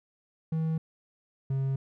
triangle tone pair in turn, 160.3 / 134.8 Hz, E3 / C#3, -48 / -48 cents, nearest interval minor third, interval 300 cents, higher first, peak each -24 dBFS, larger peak neither, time 0.52-0.78 / 1.5-1.76 s, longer neither, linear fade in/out 5 ms, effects none

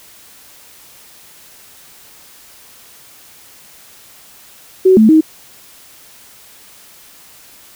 sine tone with pitch steps, 375.2 / 218.5 / 314.9 Hz, F#4 / A3 / D#4, +24 / -12 / +21 cents, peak -4 dBFS, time 4.85-5.21 s, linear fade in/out 10 ms, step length 120 ms, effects white hiss -42 dBFS RMS until 7.75 s

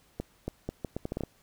accelerating click train, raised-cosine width 2 ms, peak -19 dBFS, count 10, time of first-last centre 0.2-1.236 s, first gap 280 ms, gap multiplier 0.75, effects pink hiss -64 dBFS RMS until 1.42 s

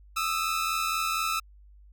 sawtooth tone pair together, 1234.3 / 1318.5 Hz, D#6 / E6, -14 / 0 cents, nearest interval minor second, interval 114 cents, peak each -28 / -24 dBFS, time 0.16-1.4 s, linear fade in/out 10 ms, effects added 50 Hz sine -50 dBFS peak until 1.92 s

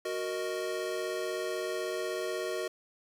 square chord, D# minor, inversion first, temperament equal, 370 / 466.2 / 622.3 Hz, F#4 / A#4 / D#5, 0 / 0 / 0 cents, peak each -36 / -38 / -38 dBFS, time 0.05-2.68 s, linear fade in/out 5 ms, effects low-pass 12000 Hz 12 dB/octave + 9-bit

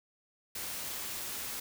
white noise, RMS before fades -39 dBFS, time 0.55-1.6 s, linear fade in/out 5 ms, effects none

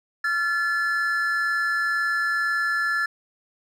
triangle tone pair together, 1371 / 1729 Hz, F6 / A6, -32 / -31 cents, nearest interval major third, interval 401 cents, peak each -24 / -21 dBFS, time 0.24-3.06 s, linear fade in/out 5 ms, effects none

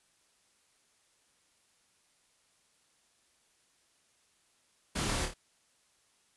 pink noise with echo, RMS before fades -34 dBFS, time 4.95-5.26 s, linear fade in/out 10 ms, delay 27 ms, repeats 3, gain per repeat -5 dB, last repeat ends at 5.341 s, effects white hiss -70 dBFS RMS until 6.36 s + resampled to 24000 Hz

